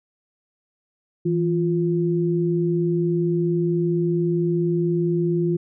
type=tone pair together; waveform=sine; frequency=164.81 / 349.2 Hz; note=E3 / F4; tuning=0 / 0 cents; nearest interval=octave + minor second; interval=1300 cents; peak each=-21 dBFS; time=1.25-5.57 s; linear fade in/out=10 ms; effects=none